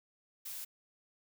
blue noise, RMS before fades -43 dBFS, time 0.45-0.65 s, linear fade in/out 10 ms, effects none

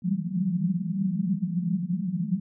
pink band-pass noise, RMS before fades -27 dBFS, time 0.02-2.4 s, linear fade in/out 5 ms, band 170 to 200 Hz, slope 96 dB/octave, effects none

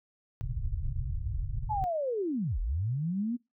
pink low-pass noise, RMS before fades -33 dBFS, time 0.41-1.84 s, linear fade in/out 0 ms, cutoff 140 Hz, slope 96 dB/octave
sine linear two-way sweep, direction down then up, 880 to 34.65 to 248.3 Hz, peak -28 dBFS, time 1.69-3.37 s, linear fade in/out 20 ms, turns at 2.59 s
effects noise-tail reverb RT60 0.2 s tail -19 dB re dry

